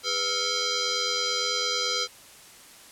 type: tone with frequency modulation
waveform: sine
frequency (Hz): 405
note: G#4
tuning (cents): -43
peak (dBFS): -24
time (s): 0.03-2.08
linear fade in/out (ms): 50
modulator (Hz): 899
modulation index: 6
effects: white hiss -49 dBFS RMS until 2.91 s + low-pass 11000 Hz 12 dB/octave